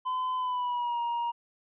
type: tone with pitch glide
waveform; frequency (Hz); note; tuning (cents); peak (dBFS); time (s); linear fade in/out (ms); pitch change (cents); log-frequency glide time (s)
triangle; 1018 to 944.4; C6 to A#5; -48 to +22; -26; 0.05-1.32; 20; -130; 0.36-1
effects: resampled to 8000 Hz